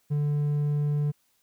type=tone with hard clipping; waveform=sine; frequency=146.83 Hz; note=D3; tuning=in tune; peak=-24 dBFS; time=0.1-1.12 s; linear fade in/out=20 ms; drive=3 dB; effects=white hiss -69 dBFS RMS until 1.42 s